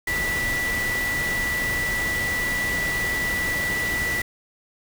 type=tone in noise; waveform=sine; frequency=1963 Hz; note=B6; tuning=11 cents flat; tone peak=-23 dBFS; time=0.07-4.22 s; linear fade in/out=5 ms; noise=pink; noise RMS=-30 dBFS; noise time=0.07-4.22 s; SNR=+4 dB; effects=none

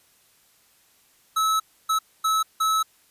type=tone bursts at uneven times; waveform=square; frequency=1298 Hz; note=E6; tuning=27 cents flat; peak=-20 dBFS; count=4; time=1.36-1.6 / 1.89-1.99 / 2.24-2.43 / 2.6-2.83 s; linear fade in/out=10 ms; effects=white hiss -60 dBFS RMS until 3.1 s + resampled to 32000 Hz

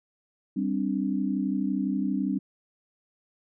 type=chord; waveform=sine; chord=G suspended fourth; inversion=none; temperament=equal; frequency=196 / 261.6 / 293.7 Hz; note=G3 / C4 / D4; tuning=0 / 0 / 0 cents; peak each=-28 / -29 / -30 dBFS; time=0.56-2.39 s; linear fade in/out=10 ms; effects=none

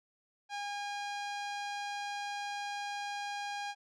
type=tone with low-pass filter; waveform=sawtooth; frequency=814 Hz; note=G#5; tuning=35 cents flat; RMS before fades=-39 dBFS; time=0.49-3.75 s; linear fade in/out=50 ms; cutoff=5300 Hz; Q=1; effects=none

